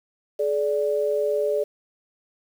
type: tone pair together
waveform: sine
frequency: 425.3 / 583.7 Hz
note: G#4 / D5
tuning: +41 / -11 cents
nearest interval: perfect fourth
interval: 548 cents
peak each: -23 dBFS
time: 0.39-1.64 s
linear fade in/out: 10 ms
effects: 8-bit